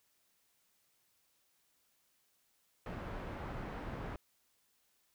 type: low-pass noise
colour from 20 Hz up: pink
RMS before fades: -43 dBFS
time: 2.86-4.16 s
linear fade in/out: 2 ms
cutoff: 1500 Hz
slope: 12 dB/octave
effects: white hiss -75 dBFS RMS until 5.14 s